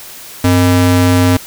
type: ring-modulated tone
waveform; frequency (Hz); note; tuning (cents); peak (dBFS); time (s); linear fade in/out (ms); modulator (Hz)
square; 180; F#3; -47; -5; 0.44-1.37; 5; 82.2
effects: white hiss -32 dBFS RMS until 1.46 s